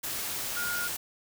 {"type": "tone in noise", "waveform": "sine", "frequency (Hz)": 1425, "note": "F6", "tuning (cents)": 34, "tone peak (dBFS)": -31, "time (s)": [0.56, 0.88], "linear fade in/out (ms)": 10, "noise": "white", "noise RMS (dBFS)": -34, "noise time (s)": [0.03, 0.97], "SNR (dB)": 0, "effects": []}